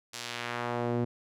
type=tone with band-pass filter sweep; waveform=sawtooth; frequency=120 Hz; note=B2; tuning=49 cents flat; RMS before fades=-33 dBFS; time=0.13-1.05 s; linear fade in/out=10 ms; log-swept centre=6300 to 280 Hz; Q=0.92; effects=none